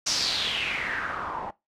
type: noise with low-pass filter sweep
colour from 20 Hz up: white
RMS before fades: -29 dBFS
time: 0.06-1.51 s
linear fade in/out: 10 ms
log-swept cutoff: 5900 to 810 Hz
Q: 4.8
effects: noise-tail reverb RT60 0.2 s tail -20 dB re dry